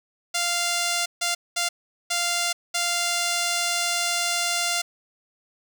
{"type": "tone bursts at uneven times", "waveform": "5% pulse", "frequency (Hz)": 696, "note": "F5", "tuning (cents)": -6, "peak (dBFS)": -11, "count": 5, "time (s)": [[0.34, 1.06], [1.21, 1.35], [1.56, 1.69], [2.1, 2.53], [2.74, 4.82]], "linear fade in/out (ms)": 10, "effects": []}